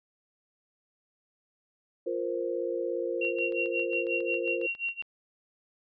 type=chord; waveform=sine; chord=F suspended fourth; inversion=none; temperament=equal; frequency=349.2 / 466.2 / 523.3 Hz; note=F4 / Bb4 / C5; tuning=0 / 0 / 0 cents; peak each=-33 dBFS; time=2.06-4.67 s; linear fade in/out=10 ms
type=tone with tremolo; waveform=sine; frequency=2749 Hz; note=F7; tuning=28 cents flat; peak=-27 dBFS; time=3.21-5.02 s; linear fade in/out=5 ms; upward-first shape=sine; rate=5.6 Hz; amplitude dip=95%
type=click train; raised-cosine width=0.3 ms; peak=-35 dBFS; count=14; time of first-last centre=3.25-5.024 s; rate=7.33 Hz
effects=none